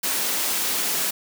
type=high-pass noise; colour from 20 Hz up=white; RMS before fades=-24 dBFS; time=0.03-1.11 s; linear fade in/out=10 ms; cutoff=160 Hz; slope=48 dB/octave; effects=none